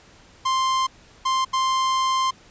45% pulse tone bursts at uneven times, 1050 Hz, C6, 6 cents sharp, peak -19 dBFS, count 3, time 0.45-0.87 / 1.25-1.45 / 1.53-2.31 s, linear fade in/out 10 ms, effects pink hiss -51 dBFS RMS until 2.5 s + resampled to 16000 Hz

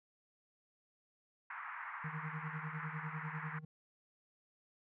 pink band-pass noise, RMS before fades -46 dBFS, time 1.5-3.59 s, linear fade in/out 5 ms, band 920 to 2100 Hz, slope 48 dB/octave
triangle tone with tremolo, 155.56 Hz, D#3, in tune, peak -37 dBFS, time 2.04-3.65 s, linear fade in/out 5 ms, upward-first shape sine, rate 10 Hz, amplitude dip 85%
effects none

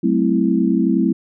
sine chord, F# half-diminished seventh, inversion none, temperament equal with one note detuned, 189.1 / 220 / 261.6 / 329.6 Hz, F#3 / A3 / C4 / E4, +38 / 0 / 0 / 0 cents, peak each -19 dBFS, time 0.03-1.13 s, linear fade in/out 10 ms, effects none

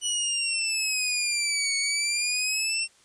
15% pulse exponential two-way sweep, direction down then up, 2960 to 2217 to 2726 Hz, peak -17 dBFS, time 0.01-2.88 s, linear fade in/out 50 ms, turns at 1.77 s, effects white hiss -59 dBFS RMS until 3.04 s + resampled to 22050 Hz

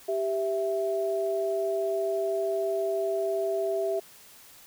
sine tone pair together, 392.4 / 660 Hz, G4 / E5, +2 / +2 cents, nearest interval major sixth, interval 900 cents, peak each -28 dBFS, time 0.08-4 s, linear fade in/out 10 ms, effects white hiss -52 dBFS RMS until 4.66 s

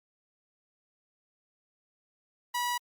sawtooth tone, 972 Hz, B5, 28 cents flat, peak -25 dBFS, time 2.54-2.78 s, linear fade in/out 10 ms, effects Opus 48 kbps

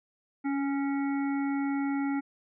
harmonic tone with a mistuned harmonic, 276.6 Hz, C#4, 4 cents flat, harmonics 1 / 3 / 5 / 7 / 8, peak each -27 / -38 / -42 / -45 / -45 dBFS, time 0.44-2.21 s, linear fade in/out 20 ms, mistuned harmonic 1, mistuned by +16 cents, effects none

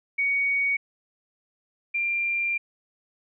sine tone pair in turn, 2240 / 2381 Hz, C#7 / D7, +18 / +23 cents, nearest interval minor second, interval 105 cents, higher second, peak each -21 / -23 dBFS, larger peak first, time 0.18-0.77 / 1.94-2.58 s, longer second, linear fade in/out 10 ms, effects none

